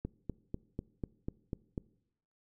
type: click train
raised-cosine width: 3 ms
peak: -23 dBFS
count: 8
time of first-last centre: 0.05-1.778 s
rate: 4.05 Hz
effects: noise-tail reverb RT60 0.8 s tail -22 dB re dry